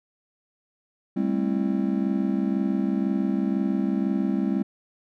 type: chord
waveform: triangle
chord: A minor seventh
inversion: third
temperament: just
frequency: 198 / 220 / 264 / 330 Hz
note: G3 / A3 / C4 / E4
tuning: +18 / 0 / +16 / +2 cents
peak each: -23 / -28 / -25 / -28 dBFS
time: 1.16-4.63 s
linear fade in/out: 10 ms
effects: none